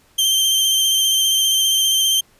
sawtooth tone with vibrato, 3136 Hz, G7, in tune, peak -11 dBFS, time 0.18-2.21 s, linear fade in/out 10 ms, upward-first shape square, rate 15 Hz, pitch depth 18 cents each way, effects pink hiss -55 dBFS RMS until 2.39 s + resampled to 32000 Hz

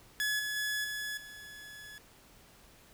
sawtooth tone with level steps, 1700 Hz, G#6, 40 cents sharp, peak -26 / -30 / -28 / -32 / -43 dBFS, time 0.2-1.98 s, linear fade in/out 0 ms, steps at 0.39 / 0.56 / 0.84 / 1.17 s, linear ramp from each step 5 ms, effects pink hiss -59 dBFS RMS until 2.93 s

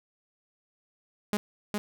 sawtooth tone with echo, 207.7 Hz, G#3, in tune, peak -21 dBFS, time 1.33-1.37 s, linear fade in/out 0 ms, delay 410 ms, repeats 1, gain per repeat -3 dB, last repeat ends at 1.78 s, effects none

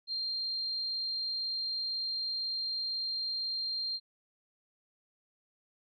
sine tone, 4186 Hz, C8, in tune, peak -32 dBFS, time 0.07-4 s, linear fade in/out 50 ms, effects none

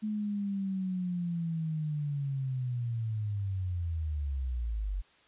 sine linear sweep, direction down, 215.4 to 45.2 Hz, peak -30 dBFS, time 0.02-5.02 s, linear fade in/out 20 ms, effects white hiss -63 dBFS RMS until 5.27 s + resampled to 8000 Hz

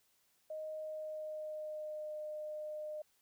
sine tone with pitch glide, 622.3 to 609.1 Hz, D#5 to D#5, 0 to -37 cents, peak -40 dBFS, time 0.5-3.02 s, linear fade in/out 5 ms, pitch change -37 cents, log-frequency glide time 0.75-2.16 s, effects white hiss -74 dBFS RMS until 3.21 s

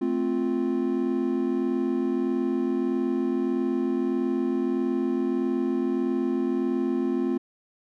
triangle chord, F major, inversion first, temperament equal, 220 / 261.6 / 349.2 Hz, A3 / C4 / F4, 0 / 0 / 0 cents, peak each -28 / -24 / -25 dBFS, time 0.01-7.38 s, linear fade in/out 10 ms, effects none

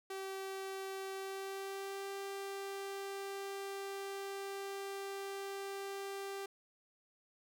sawtooth tone with pitch glide, 386 to 393.7 Hz, G4 to G4, -27 to +8 cents, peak -37 dBFS, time 0.1-6.46 s, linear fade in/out 5 ms, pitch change +35 cents, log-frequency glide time 1.14-2.08 s, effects none

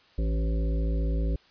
harmonic tone with a mistuned harmonic, 55 Hz, A1, in tune, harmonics 1 / 3 / 5 / 7 / 9 / 10, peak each -24 / -34 / -38 / -41 / -43 / -44 dBFS, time 0.18-1.36 s, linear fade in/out 5 ms, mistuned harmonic 5, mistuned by +18 cents, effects white hiss -59 dBFS RMS until 1.5 s + resampled to 11025 Hz

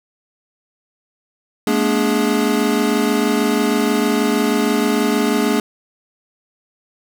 square tone cluster, 213.3 / 239.6 / 289.4 / 417 Hz, G#3 / A#3 / D4 / G#4, +46 / +48 / -25 / +7 cents, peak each -21 dBFS, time 1.67-5.6 s, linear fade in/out 2 ms, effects none

